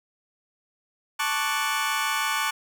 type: chord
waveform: 25% pulse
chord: D major seventh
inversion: second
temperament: equal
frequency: 880 / 1108.7 / 1174.7 / 1480 Hz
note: A5 / C#6 / D6 / F#6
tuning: 0 / 0 / 0 / 0 cents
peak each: -26 dBFS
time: 1.19-2.51 s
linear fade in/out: 10 ms
effects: none